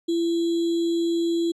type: tone with sample-and-hold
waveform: sine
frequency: 336.7 Hz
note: E4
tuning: 37 cents sharp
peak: -20 dBFS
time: 0.08-1.52 s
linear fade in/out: 10 ms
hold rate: 3675 Hz
effects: low-pass 7000 Hz 12 dB/octave